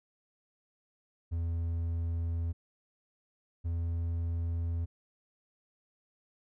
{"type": "tone pair in turn", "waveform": "triangle", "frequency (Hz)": [83.8, 84.18], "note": ["E2", "E2"], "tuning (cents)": [29, 37], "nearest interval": "unison", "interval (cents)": 8, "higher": "second", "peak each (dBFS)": [-28, -28], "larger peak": "neither", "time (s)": [[1.31, 2.53], [3.64, 4.86]], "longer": "neither", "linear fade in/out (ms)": 20, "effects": []}